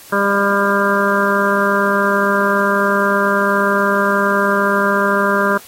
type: harmonic tone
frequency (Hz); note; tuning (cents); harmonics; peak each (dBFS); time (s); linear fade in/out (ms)
200; G3; +35; 1 / 2 / 3 / 5 / 6 / 7 / 8; -20 / -20 / -20 / -20 / -20 / -20 / -20; 0.12-5.58; 10
effects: white hiss -40 dBFS RMS until 5.67 s + AAC 48 kbps